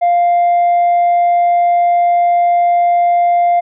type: tone with tanh clipping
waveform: sine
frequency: 698.5 Hz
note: F5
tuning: in tune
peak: -9 dBFS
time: 0.01-3.61 s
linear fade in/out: 20 ms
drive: 1 dB
effects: none